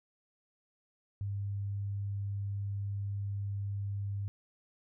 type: tone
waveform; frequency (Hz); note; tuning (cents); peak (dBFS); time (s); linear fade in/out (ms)
sine; 100.2; G2; +38; -33; 1.21-4.28; 0
effects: none